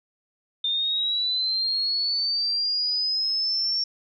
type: linear sweep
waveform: sine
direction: up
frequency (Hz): 3600 to 5490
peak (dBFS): -22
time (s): 0.64-3.84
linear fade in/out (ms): 5
effects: none